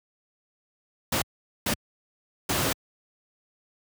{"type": "noise bursts at uneven times", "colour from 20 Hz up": "pink", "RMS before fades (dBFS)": -25, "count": 3, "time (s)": [[1.12, 1.22], [1.66, 1.74], [2.49, 2.73]], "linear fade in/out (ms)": 5, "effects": ["high-pass 80 Hz 12 dB/octave"]}